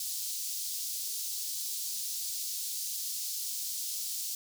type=high-pass noise; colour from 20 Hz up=pink; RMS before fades=-36 dBFS; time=0-4.35 s; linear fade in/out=2 ms; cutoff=4500 Hz; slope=24 dB/octave; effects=none